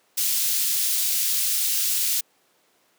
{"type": "high-pass noise", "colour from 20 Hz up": "white", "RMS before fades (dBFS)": -23, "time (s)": [0.17, 2.21], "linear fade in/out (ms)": 10, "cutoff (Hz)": 3500, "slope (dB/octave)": 12, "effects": ["pink hiss -63 dBFS RMS until 2.98 s", "high-pass 300 Hz 12 dB/octave"]}